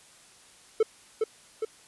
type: tone with echo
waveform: triangle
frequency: 440 Hz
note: A4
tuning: in tune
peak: -16 dBFS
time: 0.8-0.83 s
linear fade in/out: 5 ms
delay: 410 ms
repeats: 2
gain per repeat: -4 dB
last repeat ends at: 1.65 s
effects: white hiss -55 dBFS RMS until 1.87 s + resampled to 24000 Hz